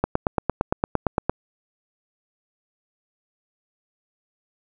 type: click train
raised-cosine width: 1 ms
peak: -5 dBFS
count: 12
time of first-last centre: 0.04-1.296 s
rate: 8.76 Hz
effects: none